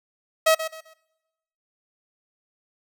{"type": "tone with echo", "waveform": "sawtooth", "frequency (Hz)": 640, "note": "D#5", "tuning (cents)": 49, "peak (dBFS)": -11, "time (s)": [0.46, 0.55], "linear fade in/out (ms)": 10, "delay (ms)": 130, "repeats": 3, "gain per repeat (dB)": -11, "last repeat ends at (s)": 0.94, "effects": ["noise-tail reverb RT60 1.0 s tail -25 dB re dry"]}